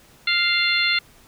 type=harmonic tone with a mistuned harmonic; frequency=698.5 Hz; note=F5; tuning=in tune; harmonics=2 / 3 / 4 / 5 / 6; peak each=-26 / -21 / -25 / -25 / -24 dBFS; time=0.27-0.99 s; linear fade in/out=5 ms; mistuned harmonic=4; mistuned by=-16 cents; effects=pink hiss -52 dBFS RMS until 1.27 s